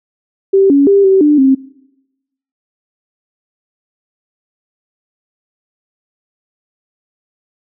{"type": "tone with pitch steps", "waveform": "sine", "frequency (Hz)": [389.2, 280.7, 397.7, 384.1, 297, 266.7], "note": ["G4", "C#4", "G4", "G4", "D4", "C4"], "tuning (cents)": [-12, 22, 25, -35, 20, 33], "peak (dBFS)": -5, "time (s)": [0.53, 1.55], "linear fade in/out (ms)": 10, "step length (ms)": 170, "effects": ["noise-tail reverb RT60 1.0 s tail -24 dB re dry"]}